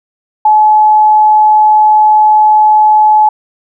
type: tone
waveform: sine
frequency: 855 Hz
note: A5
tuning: 50 cents flat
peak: -3 dBFS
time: 0.45-3.29 s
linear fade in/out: 5 ms
effects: none